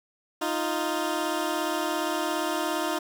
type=tone pair together; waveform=15% pulse; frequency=311.1 / 348.4 Hz; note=D#4 / F4; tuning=0 / -4 cents; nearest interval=major second; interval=196 cents; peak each=-22 / -23 dBFS; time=0.41-2.99 s; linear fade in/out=10 ms; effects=9-bit